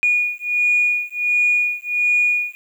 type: beating tone pair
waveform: sine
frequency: 2447 / 2448.4 Hz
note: D#7 / D#7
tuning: -29 / -28 cents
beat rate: 1.4 Hz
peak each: -18 dBFS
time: 0.03-2.55 s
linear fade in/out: 0 ms
effects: tanh soft clip ceiling -8 dBFS + 8-bit